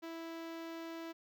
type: tone with notch filter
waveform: sawtooth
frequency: 329.6 Hz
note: E4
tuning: in tune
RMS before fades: -45 dBFS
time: 0.02-1.13 s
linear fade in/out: 20 ms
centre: 9400 Hz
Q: 0.6
effects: none